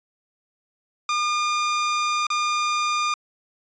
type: tone with dropouts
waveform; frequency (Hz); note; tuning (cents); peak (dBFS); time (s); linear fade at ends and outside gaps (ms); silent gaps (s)
sawtooth; 1210; D#6; -49; -17; 1.09-3.14; 2; 2.268-2.302
effects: resampled to 16000 Hz